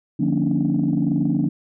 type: tone cluster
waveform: sine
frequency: 150.8 / 178.9 / 231.5 / 274.7 / 296.2 Hz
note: D3 / F3 / A#3 / C#4 / D4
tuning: +46 / +42 / -12 / -16 / +15 cents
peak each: -23 dBFS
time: 0.19-1.49 s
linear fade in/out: 10 ms
effects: tanh soft clip ceiling -10 dBFS